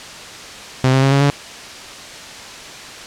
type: tone with pitch steps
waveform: sawtooth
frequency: 130 / 132.96 / 135.99 / 139.09 / 142.26 Hz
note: C3 / C3 / C#3 / C#3 / C#3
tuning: -11 / +28 / -33 / +6 / +45 cents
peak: -7 dBFS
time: 0.84-1.3 s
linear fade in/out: 0 ms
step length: 92 ms
effects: white hiss -33 dBFS RMS until 3.06 s + low-pass 6000 Hz 12 dB/octave